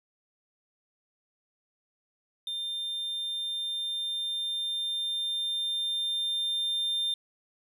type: tone with level ramp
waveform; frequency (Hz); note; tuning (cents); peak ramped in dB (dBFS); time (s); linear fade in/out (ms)
triangle; 3600; A7; +39; -30 to -25; 2.47-7.14; 2
effects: none